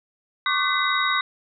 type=tone cluster; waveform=sine; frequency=1101 / 1182 / 1515 / 2021 / 3784 Hz; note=C#6 / D6 / F#6 / B6 / A#7; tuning=-12 / +11 / +40 / +39 / +25 cents; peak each=-26 dBFS; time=0.46-1.21 s; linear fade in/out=2 ms; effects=none